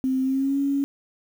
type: tone with pitch glide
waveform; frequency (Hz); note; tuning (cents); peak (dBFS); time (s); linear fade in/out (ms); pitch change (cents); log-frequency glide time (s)
sine; 261.6 to 278.8; C4 to C#4; 0 to +10; -20; 0.04-0.84; 0; +110; 0.22-0.59
effects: 8-bit